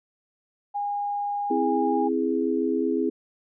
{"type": "tone", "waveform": "sine", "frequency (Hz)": 816, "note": "G#5", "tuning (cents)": -31, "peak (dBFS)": -25, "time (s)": [0.74, 2.09], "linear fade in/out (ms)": 20}
{"type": "chord", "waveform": "sine", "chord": "C augmented", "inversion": "none", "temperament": "equal", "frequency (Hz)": [261.6, 329.6, 415.3], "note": ["C4", "E4", "G#4"], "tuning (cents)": [0, 0, 0], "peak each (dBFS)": -26, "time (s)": [1.5, 3.1], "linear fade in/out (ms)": 10}
{"effects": []}